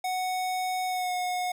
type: tone with pitch glide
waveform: square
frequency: 740 to 726 Hz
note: F#5 to F#5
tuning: 0 to -33 cents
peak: -28 dBFS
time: 0.04-1.52 s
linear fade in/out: 5 ms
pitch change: -33 cents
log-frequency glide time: 0.86-1.12 s
effects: none